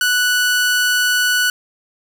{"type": "tone", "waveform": "sawtooth", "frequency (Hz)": 1480, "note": "F#6", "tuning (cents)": 0, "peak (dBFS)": -10, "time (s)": [0.01, 1.5], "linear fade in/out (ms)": 2, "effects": []}